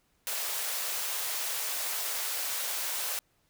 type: high-pass noise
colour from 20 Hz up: white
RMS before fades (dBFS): -33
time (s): 0.27-3.19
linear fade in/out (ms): 0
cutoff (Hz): 480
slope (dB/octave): 24
effects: pink hiss -71 dBFS RMS until 3.49 s